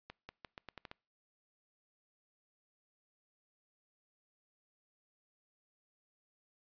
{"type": "accelerating click train", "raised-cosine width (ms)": 0.3, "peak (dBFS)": -30, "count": 8, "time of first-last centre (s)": [0.1, 0.914], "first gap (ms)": 190, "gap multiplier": 0.83, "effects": ["noise-tail reverb RT60 0.4 s tail -26 dB re dry", "resampled to 11025 Hz"]}